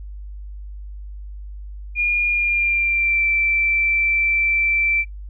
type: tone with pitch glide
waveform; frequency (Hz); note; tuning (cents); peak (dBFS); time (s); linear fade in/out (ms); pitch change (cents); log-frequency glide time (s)
sine; 2424 to 2337; D#7 to D7; -46 to -9; -16; 1.95-5.05; 50; -63; 2.29-3.26
effects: noise-tail reverb RT60 0.1 s tail -23 dB re dry + added 50 Hz sine -31 dBFS peak until 5.29 s